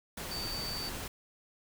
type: tone in noise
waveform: sine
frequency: 4588 Hz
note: D8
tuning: 41 cents flat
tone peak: -37 dBFS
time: 0.31-0.89 s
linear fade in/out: 5 ms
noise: pink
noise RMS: -40 dBFS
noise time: 0.17-1.08 s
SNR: 0 dB
effects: none